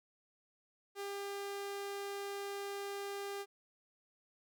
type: tone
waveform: sawtooth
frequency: 400 Hz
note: G4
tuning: 35 cents sharp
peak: -36 dBFS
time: 0.95-3.46 s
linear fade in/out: 50 ms
effects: none